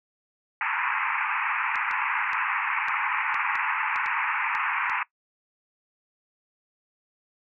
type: band-pass noise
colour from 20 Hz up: pink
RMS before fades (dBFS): -27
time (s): 0.61-5.03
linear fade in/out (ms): 2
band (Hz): 850 to 2600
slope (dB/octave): 96
type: clicks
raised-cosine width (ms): 0.2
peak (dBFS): -23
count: 10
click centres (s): 1.757 / 1.912 / 2.332 / 2.884 / 3.344 / 3.555 / 3.96 / 4.061 / 4.551 / 4.898
effects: noise-tail reverb RT60 0.1 s tail -20 dB re dry